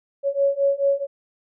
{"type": "beating tone pair", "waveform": "sine", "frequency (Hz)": [554.4, 559], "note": ["C#5", "C#5"], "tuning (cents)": [0, 14], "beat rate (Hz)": 4.6, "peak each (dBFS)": [-21, -20], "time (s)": [0.23, 1.07], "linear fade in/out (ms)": 50, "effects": []}